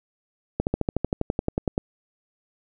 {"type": "slowing click train", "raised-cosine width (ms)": 2, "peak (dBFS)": -9, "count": 15, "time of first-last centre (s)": [0.6, 1.779], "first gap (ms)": 69, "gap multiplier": 1.03, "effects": []}